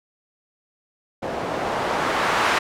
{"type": "noise with low-pass filter sweep", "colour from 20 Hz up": "blue", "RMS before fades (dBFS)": -23, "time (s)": [1.22, 2.59], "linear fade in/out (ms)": 10, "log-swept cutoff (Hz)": [500, 1400], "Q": 0.99, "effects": []}